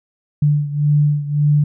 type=beating tone pair; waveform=sine; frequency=146.83 / 148.63 Hz; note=D3 / D3; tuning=0 / +21 cents; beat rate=1.8 Hz; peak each=-14 / -18 dBFS; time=0.42-1.64 s; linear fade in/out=5 ms; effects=none